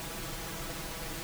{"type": "noise with comb filter", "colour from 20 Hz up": "pink", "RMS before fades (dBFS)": -39, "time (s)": [0, 1.23], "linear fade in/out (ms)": 0, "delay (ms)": 6.1, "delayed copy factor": 0.9, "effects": []}